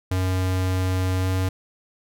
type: tone with pitch glide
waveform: square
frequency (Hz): 92.8 to 93.45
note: F#2 to F#2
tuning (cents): +6 to +18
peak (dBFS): -21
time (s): 0.11-1.49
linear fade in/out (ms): 5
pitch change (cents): +12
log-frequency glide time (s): 1.2-1.27
effects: none